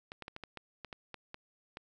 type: clicks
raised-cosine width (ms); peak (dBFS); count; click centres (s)
0.3; -27; 11; 0.119 / 0.223 / 0.281 / 0.364 / 0.437 / 0.573 / 0.847 / 0.928 / 1.143 / 1.344 / 1.771
effects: none